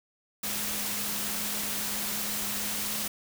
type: tone in noise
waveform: sine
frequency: 207.7 Hz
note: G#3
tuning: in tune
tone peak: -42 dBFS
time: 0.43-3.08 s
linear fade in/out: 5 ms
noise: white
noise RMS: -32 dBFS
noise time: 0.43-3.08 s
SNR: -13 dB
effects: none